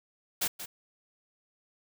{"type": "noise with echo", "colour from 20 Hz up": "white", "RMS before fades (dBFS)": -29, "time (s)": [0.41, 0.48], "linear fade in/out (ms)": 10, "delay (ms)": 180, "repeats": 1, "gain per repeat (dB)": -11, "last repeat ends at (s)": 0.66, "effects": []}